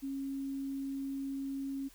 sine tone, 273.2 Hz, C#4, 25 cents flat, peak -35 dBFS, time 0.02-1.89 s, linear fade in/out 20 ms, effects added 41 Hz sine -61 dBFS peak until 1.94 s + white hiss -61 dBFS RMS until 1.94 s

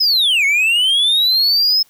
triangle linear two-way sweep, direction down then up, 5210 to 2168 to 5210 Hz, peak -10 dBFS, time 0-1.83 s, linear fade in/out 10 ms, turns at 0.45 s, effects white hiss -54 dBFS RMS until 1.89 s

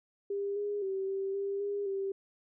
sine tone with pitch steps, 400.6 / 410.5 / 385.2 / 389 / 396.9 / 405.1 / 390.5 Hz, G4 / G#4 / G4 / G4 / G4 / G#4 / G4, +38 / -20 / -30 / -13 / +22 / -43 / -7 cents, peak -31 dBFS, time 0.3-2.12 s, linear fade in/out 5 ms, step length 260 ms, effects none

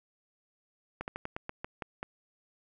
slowing click train, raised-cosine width 0.5 ms, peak -21 dBFS, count 9, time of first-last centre 1.01-2.029 s, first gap 69 ms, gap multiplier 1.17, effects none

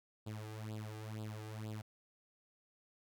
sawtooth tone with flanger, 108.1 Hz, A2, 30 cents flat, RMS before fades -45 dBFS, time 0.26-1.82 s, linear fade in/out 10 ms, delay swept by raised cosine 0.24 to 2.54 ms, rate 2.1 Hz, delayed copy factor +0.85, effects none

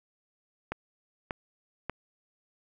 click train, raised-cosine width 0.5 ms, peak -17 dBFS, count 3, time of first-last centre 0.72-1.896 s, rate 1.7 Hz, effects none

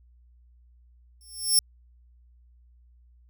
15% pulse tone with exponential growth, 5400 Hz, E8, 41 cents sharp, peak -9 dBFS, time 1.21-1.59 s, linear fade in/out 1 ms, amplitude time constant 81 ms, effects added 60 Hz sine -54 dBFS peak until 3.29 s

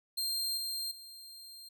sawtooth tone with level steps, 4186 Hz, C8, in tune, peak -29 / -32 / -45 dBFS, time 0.17-1.69 s, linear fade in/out 10 ms, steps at 0.57 / 0.91 s, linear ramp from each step 5 ms, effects none

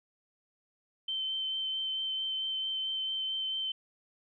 sine tone with vibrato, 3093 Hz, G7, 24 cents flat, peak -31 dBFS, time 1.08-3.72 s, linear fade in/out 5 ms, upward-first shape sine, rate 4.5 Hz, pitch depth 11 cents each way, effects none

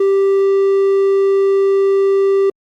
triangle tone, 392 Hz, G4, in tune, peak -8 dBFS, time 0-2.5 s, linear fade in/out 5 ms, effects Opus 24 kbps

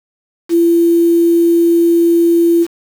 sine tone with quantisation, 338.6 Hz, E4, 46 cents sharp, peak -7 dBFS, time 0.49-2.67 s, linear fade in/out 50 ms, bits 5, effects none

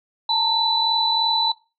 sine tone cluster, 877 / 920 / 3982 Hz, A5 / A#5 / B7, -6 / -23 / +14 cents, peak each -27 / -23 / -20 dBFS, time 0.29-1.52 s, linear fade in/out 5 ms, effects noise-tail reverb RT60 0.3 s tail -19 dB re dry

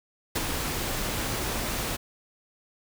pink noise with ADSR envelope, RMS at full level -25 dBFS, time 0.35-1.97 s, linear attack 11 ms, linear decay 30 ms, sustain -5 dB, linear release 18 ms, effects none

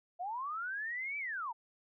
sine linear two-way sweep, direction up then down, 677 to 2334 to 848 Hz, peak -36 dBFS, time 0.19-1.53 s, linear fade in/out 20 ms, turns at 1.18 s, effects none

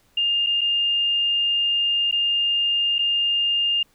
sine tone with dropouts, 2814 Hz, F7, 12 cents sharp, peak -18 dBFS, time 0.17-3.83 s, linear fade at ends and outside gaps 5 ms, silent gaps 0.464-0.468 / 0.61-0.614 / 2.113-2.124 / 2.984-2.99 s, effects pink hiss -61 dBFS RMS until 3.94 s

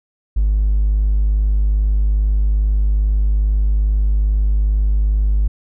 triangle tone, 51.2 Hz, G#1, 24 cents flat, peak -9 dBFS, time 0.36-5.48 s, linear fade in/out 10 ms, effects tanh soft clip ceiling -8 dBFS

